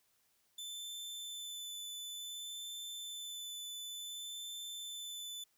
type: tone with vibrato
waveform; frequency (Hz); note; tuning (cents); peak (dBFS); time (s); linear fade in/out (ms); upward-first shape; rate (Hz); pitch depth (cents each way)
sawtooth; 3520; A7; 0; -40; 0.58-5.44; 5; sine; 0.56; 11
effects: white hiss -75 dBFS RMS until 5.57 s